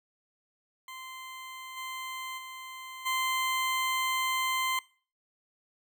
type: tone with level steps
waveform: 20% pulse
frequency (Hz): 1040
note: C6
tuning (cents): -11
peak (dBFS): -37 / -32 / -37 / -23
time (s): 0.88-4.79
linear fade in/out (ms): 2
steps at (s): 1.76 / 2.37 / 3.05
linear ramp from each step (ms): 20
effects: noise-tail reverb RT60 0.4 s tail -21 dB re dry